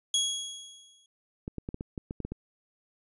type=tone with exponential decay; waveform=25% pulse; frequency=3322 Hz; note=G#7; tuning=in tune; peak=-19 dBFS; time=0.14-1.06 s; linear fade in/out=2 ms; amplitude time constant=200 ms
type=clicks; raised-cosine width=3 ms; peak=-22 dBFS; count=10; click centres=1.479 / 1.583 / 1.689 / 1.744 / 1.809 / 1.978 / 2.109 / 2.203 / 2.25 / 2.32 s
effects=resampled to 24000 Hz